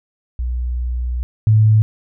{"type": "tone pair in turn", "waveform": "sine", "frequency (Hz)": [61.1, 108.46], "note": ["B1", "A2"], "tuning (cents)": [-18, -24], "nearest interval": "minor seventh", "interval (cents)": 994, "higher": "second", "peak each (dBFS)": [-18, -8], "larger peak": "second", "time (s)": [[0.39, 1.23], [1.47, 1.82]], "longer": "first", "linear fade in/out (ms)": 0, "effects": []}